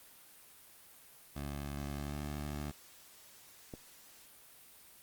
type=tone with pitch glide; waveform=15% pulse; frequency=71.1 to 73.31 Hz; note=C#2 to D2; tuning=+45 to -3 cents; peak=-32 dBFS; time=1.35-2.72 s; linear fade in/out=20 ms; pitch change=+52 cents; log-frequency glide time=1.95-2.2 s
type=click; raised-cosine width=2 ms; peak=-30 dBFS; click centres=3.738 s
effects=white hiss -58 dBFS RMS until 5.02 s + Opus 32 kbps